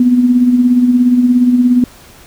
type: tone with tremolo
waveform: sine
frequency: 246.9 Hz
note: B3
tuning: in tune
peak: -4 dBFS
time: 0-1.84 s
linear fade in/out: 2 ms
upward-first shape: sine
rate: 17 Hz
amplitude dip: 50%
effects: pink hiss -40 dBFS RMS until 2.26 s